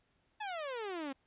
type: exponential sweep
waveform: sawtooth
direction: down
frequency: 880 to 261.6 Hz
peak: -34 dBFS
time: 0.4-1.13 s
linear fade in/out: 10 ms
effects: pink hiss -75 dBFS RMS until 1.26 s + resampled to 8000 Hz